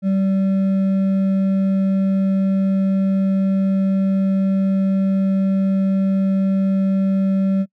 triangle tone with hard clipping, 193 Hz, G3, 27 cents flat, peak -16 dBFS, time 0.02-7.66 s, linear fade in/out 50 ms, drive 8 dB, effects noise-tail reverb RT60 0.1 s tail -25 dB re dry

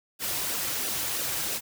white noise with flanger, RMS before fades -30 dBFS, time 0.19-1.61 s, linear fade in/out 50 ms, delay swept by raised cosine 0.91 to 4.91 ms, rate 3 Hz, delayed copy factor -0.55, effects none

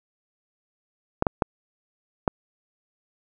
clicks, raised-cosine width 1 ms, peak -5 dBFS, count 4, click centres 1.224 / 1.268 / 1.422 / 2.278 s, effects none

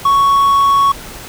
triangle tone, 1112 Hz, C#6, 5 cents sharp, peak -6 dBFS, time 0.05-0.92 s, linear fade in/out 5 ms, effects pink hiss -31 dBFS RMS until 1.28 s

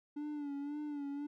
triangle tone with vibrato, 290 Hz, D4, 22 cents flat, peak -36 dBFS, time 0.16-1.27 s, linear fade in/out 10 ms, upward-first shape sine, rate 1.9 Hz, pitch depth 55 cents each way, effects none

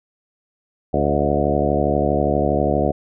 harmonic tone with a mistuned harmonic, 72.4 Hz, D2, 24 cents flat, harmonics 1 / 2 / 3 / 4 / 5 / 6 / 7 / 8 / 9 / 10, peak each -25 / -25 / -25 / -25 / -25 / -25 / -25 / -25 / -25 / -25 dBFS, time 0.93-2.92 s, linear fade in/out 10 ms, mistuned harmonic 8, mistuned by +23 cents, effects none

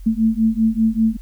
sine beating tone pair, 220 / 225.1 Hz, A3 / A3, 0 / +40 cents, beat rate 5.1 Hz, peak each -17 dBFS, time 0.06-1.17 s, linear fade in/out 10 ms, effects added 44 Hz sine -32 dBFS peak until 1.21 s + white hiss -56 dBFS RMS until 1.21 s

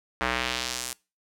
square tone with band-pass filter sweep, 62 Hz, B1, 7 cents sharp, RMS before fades -30 dBFS, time 0.21-0.93 s, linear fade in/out 0 ms, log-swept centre 1500 to 9700 Hz, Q 1.1, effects noise-tail reverb RT60 0.3 s tail -24 dB re dry

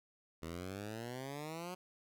10% pulse exponential sweep, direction up, 79.5 to 185 Hz, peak -34 dBFS, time 0.42-1.75 s, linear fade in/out 10 ms, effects none

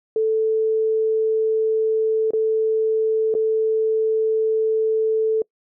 sine tone with dropouts, 440 Hz, A4, in tune, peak -16 dBFS, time 0.16-5.42 s, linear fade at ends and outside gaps 2 ms, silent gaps 2.307-2.334 / 3.341-3.35 s, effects noise-tail reverb RT60 0.1 s tail -26 dB re dry

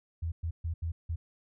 sine tone bursts at uneven times, 82.9 Hz, E2, 10 cents sharp, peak -30 dBFS, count 5, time 0.22-0.32 / 0.43-0.51 / 0.64-0.74 / 0.82-0.92 / 1.09-1.16 s, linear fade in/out 10 ms, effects none

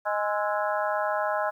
harmonic tone with a mistuned harmonic, 207.7 Hz, G#3, in tune, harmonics 3 / 4 / 5 / 6 / 7 / 8, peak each -28 / -30 / -32 / -34 / -35 / -36 dBFS, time 0.05-1.51 s, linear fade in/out 20 ms, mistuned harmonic 6, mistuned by +100 cents, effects 10-bit

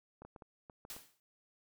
clicks, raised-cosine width 1 ms, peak -37 dBFS, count 7, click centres 0.22 / 0.25 / 0.362 / 0.422 / 0.698 / 0.851 / 0.965 s
white noise with exponential decay, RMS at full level -43 dBFS, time 0.9-1.2 s, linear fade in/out 1 ms, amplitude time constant 64 ms
effects none

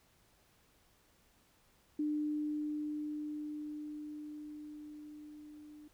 sine tone with level ramp, 300 Hz, D4, 37 cents sharp, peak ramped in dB -31 to -51 dBFS, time 1.99-5.88 s, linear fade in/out 5 ms, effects pink hiss -69 dBFS RMS until 5.93 s

